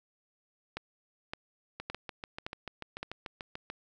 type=two click trains; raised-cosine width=0.3 ms; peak=-20 / -23 dBFS; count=5 / 14; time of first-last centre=0.77-3.03 / 1.8-3.701 s; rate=1.77 / 6.84 Hz; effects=none